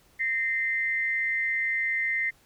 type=tone pair together; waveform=sine; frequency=1839 / 2076 Hz; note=A#6 / C7; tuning=-24 / -14 cents; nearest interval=major second; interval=210 cents; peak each=-29 / -26 dBFS; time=0.19-2.31 s; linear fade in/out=20 ms; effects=pink hiss -61 dBFS RMS until 2.45 s